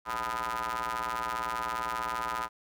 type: ring-modulated tone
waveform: sawtooth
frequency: 117.1 Hz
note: A#2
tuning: 8 cents sharp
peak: -24 dBFS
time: 0.05-2.49 s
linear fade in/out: 50 ms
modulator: 1120 Hz
effects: none